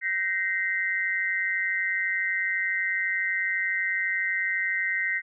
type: tone cluster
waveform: sine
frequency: 1544 / 1878 / 2066 Hz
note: G6 / A#6 / C7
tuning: -27 / +12 / -22 cents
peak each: -33 / -27 / -28 dBFS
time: 0.01-5.22 s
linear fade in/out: 50 ms
effects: none